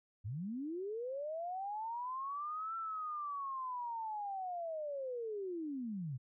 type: linear two-way sweep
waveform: sine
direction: up then down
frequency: 89.5 to 1348 to 118 Hz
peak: -38 dBFS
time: 0.24-6.18 s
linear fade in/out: 20 ms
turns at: 2.76 s
effects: none